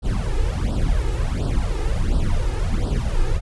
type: noise with flanger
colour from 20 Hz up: brown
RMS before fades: -20 dBFS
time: 0.02-3.41 s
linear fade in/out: 50 ms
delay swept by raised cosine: 0.22 to 2.42 ms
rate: 1.4 Hz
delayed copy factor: +0.95
effects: resampled to 24000 Hz